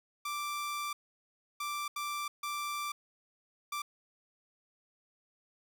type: tone bursts at uneven times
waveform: sawtooth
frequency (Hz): 1174.7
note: D6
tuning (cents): 0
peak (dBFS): -31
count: 5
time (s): 0.25-0.93 / 1.6-1.88 / 1.96-2.28 / 2.43-2.92 / 3.72-3.82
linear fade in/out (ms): 5
effects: none